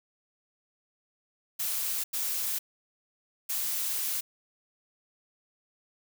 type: noise bursts at uneven times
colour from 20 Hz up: blue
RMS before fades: -31 dBFS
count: 3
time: 1.59-2.04 / 2.13-2.59 / 3.49-4.21 s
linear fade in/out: 10 ms
effects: none